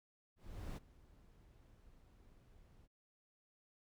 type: noise with ADSR envelope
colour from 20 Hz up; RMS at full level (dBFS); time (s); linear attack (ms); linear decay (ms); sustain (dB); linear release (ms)
brown; -43; 0.36-2.88; 410; 19; -21; 33
effects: none